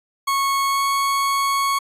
40% pulse tone with pitch glide, 1100 to 1106.4 Hz, C#6 to C#6, -14 to -4 cents, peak -17 dBFS, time 0.27-1.79 s, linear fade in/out 10 ms, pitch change +10 cents, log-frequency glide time 0.67-0.83 s, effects resampled to 32000 Hz

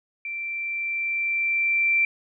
sine tone with level ramp, 2349 Hz, D7, in tune, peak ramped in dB -29 to -17 dBFS, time 0.25-2.05 s, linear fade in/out 2 ms, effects none

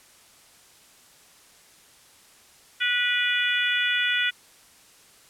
harmonic tone, 489 Hz, B4, 17 cents flat, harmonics 3 / 4 / 5 / 6 / 7, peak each -26 / -27 / -28 / -29 / -29 dBFS, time 2.8-4.31 s, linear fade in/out 20 ms, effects white hiss -54 dBFS RMS until 5.29 s + low-pass 11000 Hz 12 dB/octave

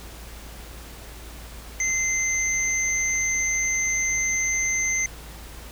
sine tone pair together, 2073 / 6212 Hz, C7 / G8, -17 / -17 cents, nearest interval octave + perfect fifth, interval 1900 cents, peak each -24 dBFS, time 1.8-5.06 s, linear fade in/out 2 ms, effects added 56 Hz sine -40 dBFS peak until 5.71 s + pink hiss -43 dBFS RMS until 5.71 s

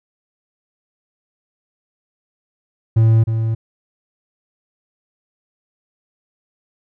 triangle tone with echo, 112.6 Hz, A2, 40 cents sharp, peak -7 dBFS, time 2.96-3.24 s, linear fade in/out 10 ms, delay 310 ms, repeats 1, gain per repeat -7 dB, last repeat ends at 3.55 s, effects none

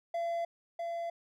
triangle tone with echo, 679 Hz, F5, 49 cents flat, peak -29 dBFS, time 0.14-0.45 s, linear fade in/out 5 ms, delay 650 ms, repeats 1, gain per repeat -3 dB, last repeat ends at 1.1 s, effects none

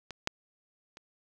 clicks, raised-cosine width 0.2 ms, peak -23 / -11 / -30 dBFS, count 3, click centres 0.107 / 0.274 / 0.971 s, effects none

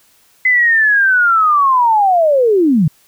sine linear sweep, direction down, 2045 to 138.59 Hz, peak -8 dBFS, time 0.45-2.88 s, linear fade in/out 5 ms, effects white hiss -52 dBFS RMS until 3.07 s

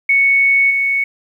sine tone with level steps, 2217 Hz, C#7, in tune, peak -9 / -13 dBFS, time 0.09-1.04 s, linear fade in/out 5 ms, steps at 0.7 s, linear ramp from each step 10 ms, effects 8-bit

